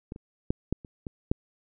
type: clicks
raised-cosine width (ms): 3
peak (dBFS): -23 / -29 / -12 / -13 / -30 / -22 / -10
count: 7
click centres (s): 0.121 / 0.161 / 0.505 / 0.726 / 0.848 / 1.068 / 1.315
effects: none